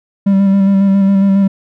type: tone with vibrato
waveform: triangle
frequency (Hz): 196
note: G3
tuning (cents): 0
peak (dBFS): -5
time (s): 0.26-1.48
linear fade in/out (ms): 10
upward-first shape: square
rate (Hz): 7.3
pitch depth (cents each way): 19
effects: none